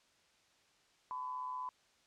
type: tone with amplitude modulation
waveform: sine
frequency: 1007 Hz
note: B5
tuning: 33 cents sharp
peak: -36 dBFS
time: 1.11-1.69 s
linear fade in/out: 0 ms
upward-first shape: sine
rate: 136 Hz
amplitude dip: 55%
effects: white hiss -70 dBFS RMS until 2.06 s + low-pass 6000 Hz 12 dB/octave